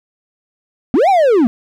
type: linear two-way sweep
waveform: triangle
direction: up then down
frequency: 214.5 to 814 to 214.5 Hz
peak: -6 dBFS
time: 0.94-1.47 s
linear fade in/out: 0 ms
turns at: 1.09 s
effects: none